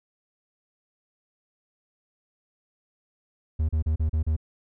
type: tone bursts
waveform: triangle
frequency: 78.3 Hz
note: D#2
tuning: 11 cents sharp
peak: -19 dBFS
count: 6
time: 3.59-4.365 s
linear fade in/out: 10 ms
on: 100 ms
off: 35 ms
effects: none